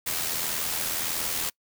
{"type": "noise with amplitude modulation", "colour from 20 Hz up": "white", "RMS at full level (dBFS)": -27, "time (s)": [0.06, 1.5], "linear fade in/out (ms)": 10, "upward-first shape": "sine", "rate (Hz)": 81.5, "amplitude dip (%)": 45, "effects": ["noise-tail reverb RT60 0.1 s tail -25 dB re dry"]}